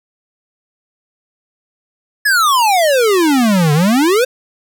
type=exponential two-way sweep; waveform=square; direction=down then up; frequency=1742 to 143 to 530 Hz; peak=-10 dBFS; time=2.25-4.25 s; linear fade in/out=10 ms; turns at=3.73 s; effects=none

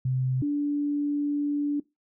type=tone pair in turn; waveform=sine; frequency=129.3 / 290.3 Hz; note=C3 / D4; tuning=-20 / -20 cents; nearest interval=octave + major second; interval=1400 cents; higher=second; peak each=-23 / -23 dBFS; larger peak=neither; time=0.05-0.42 / 0.42-1.8 s; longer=second; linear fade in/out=5 ms; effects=noise-tail reverb RT60 0.2 s tail -21 dB re dry

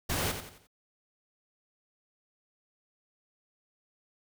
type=noise with echo; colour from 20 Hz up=pink; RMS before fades=-31 dBFS; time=0.09-0.32 s; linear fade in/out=10 ms; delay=88 ms; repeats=4; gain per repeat=-8 dB; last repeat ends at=0.672 s; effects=none

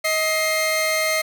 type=tone pair together; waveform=sawtooth; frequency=631.8 / 2108 Hz; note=D#5 / C7; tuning=+26 / +12 cents; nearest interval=octave + major sixth; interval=2086 cents; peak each=-18 dBFS; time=0.04-1.22 s; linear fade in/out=10 ms; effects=none

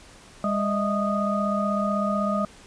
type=tone cluster; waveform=sine; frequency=202.9 / 613 / 649 / 1239 Hz; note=G#3 / D#5 / E5 / D#6; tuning=-40 / -26 / -27 / -8 cents; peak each=-25 / -29 / -30 / -27 dBFS; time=0.44-2.45 s; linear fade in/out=2 ms; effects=pink hiss -49 dBFS RMS until 2.66 s + resampled to 22050 Hz

